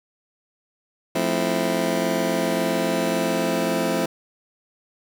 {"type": "chord", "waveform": "20% pulse", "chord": "F major seventh", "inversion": "none", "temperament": "just", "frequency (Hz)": [174.61, 218.3, 261.9, 327.4], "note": ["F3", "A3", "C4", "E4"], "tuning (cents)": [0, -13, 2, -12], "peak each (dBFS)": -22, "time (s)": [1.15, 4.06], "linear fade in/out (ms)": 5, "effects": []}